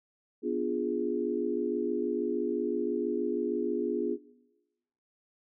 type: chord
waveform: sine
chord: B diminished seventh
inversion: none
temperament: equal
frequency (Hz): 246.9 / 293.7 / 349.2 / 415.3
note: B3 / D4 / F4 / Ab4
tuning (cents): 0 / 0 / 0 / 0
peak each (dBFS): -34 / -35 / -32 / -32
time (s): 0.42-4.18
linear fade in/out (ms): 50
effects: noise-tail reverb RT60 1.0 s tail -19 dB re dry